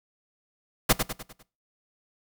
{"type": "noise with echo", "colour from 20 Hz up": "pink", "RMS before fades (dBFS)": -17, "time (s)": [0.89, 0.93], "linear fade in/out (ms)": 10, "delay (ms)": 100, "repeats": 5, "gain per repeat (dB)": -7, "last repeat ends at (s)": 1.43, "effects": ["noise-tail reverb RT60 0.3 s tail -20 dB re dry"]}